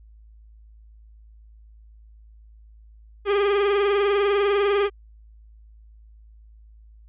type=tone with vibrato; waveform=45% pulse; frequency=403.6 Hz; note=G#4; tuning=49 cents flat; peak=-18 dBFS; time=3.25-4.9 s; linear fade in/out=50 ms; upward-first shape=triangle; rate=20 Hz; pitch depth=74 cents each way; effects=added 54 Hz sine -46 dBFS peak until 7.08 s + resampled to 8000 Hz